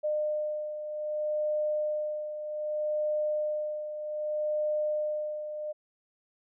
sine beating tone pair, 605 / 605.64 Hz, D#5 / D#5, -49 / -47 cents, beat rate 0.64 Hz, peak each -29 / -36 dBFS, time 0.03-5.73 s, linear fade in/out 20 ms, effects none

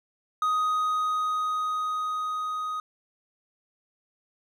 triangle tone with level ramp, 1250 Hz, D#6, 8 cents sharp, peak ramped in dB -20 to -27 dBFS, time 0.42-2.8 s, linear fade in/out 2 ms, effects none

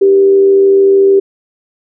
sine tone with frequency modulation, 392 Hz, G4, in tune, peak -4 dBFS, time 0.01-1.2 s, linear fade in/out 10 ms, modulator 86.6 Hz, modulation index 0.23, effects none

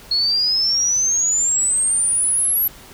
sine exponential sweep, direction up, 4307 to 11840 Hz, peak -15 dBFS, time 0.11-2.68 s, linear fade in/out 5 ms, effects pink hiss -42 dBFS RMS until 2.93 s

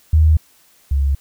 sine tone pair in turn, 78.3 / 69.26 Hz, D#2 / C#2, +11 / -1 cents, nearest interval major second, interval 212 cents, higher first, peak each -8 / -13 dBFS, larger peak first, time 0.13-0.37 / 0.91-1.15 s, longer neither, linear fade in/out 5 ms, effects white hiss -53 dBFS RMS until 1.2 s

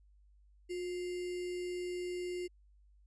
sine tone with sample-and-hold, 358.2 Hz, F4, 44 cents sharp, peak -36 dBFS, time 0.69-2.48 s, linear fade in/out 20 ms, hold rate 2450 Hz, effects added 50 Hz sine -61 dBFS peak until 3.06 s + resampled to 22050 Hz

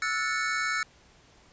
square chord, F# minor seventh, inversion third, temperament equal with one note detuned, 1318.5 / 1457.1 / 1760 / 2217 Hz, E6 / F#6 / A6 / C#7, 0 / -27 / 0 / 0 cents, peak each -33 dBFS, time 0.02-0.83 s, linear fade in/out 2 ms, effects pink hiss -58 dBFS RMS until 1.52 s + resampled to 16000 Hz

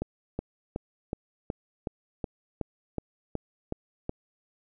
click train, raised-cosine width 2 ms, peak -17 dBFS, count 12, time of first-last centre 0.02-4.094 s, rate 2.7 Hz, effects none

